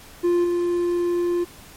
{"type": "tone with level steps", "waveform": "triangle", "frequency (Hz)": 349.2, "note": "F4", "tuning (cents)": 0, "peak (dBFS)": [-14, -17], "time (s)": [0.23, 1.45], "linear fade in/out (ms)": 20, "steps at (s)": 0.44, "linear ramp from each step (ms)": 5, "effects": ["pink hiss -45 dBFS RMS until 1.76 s", "MP3 64 kbps"]}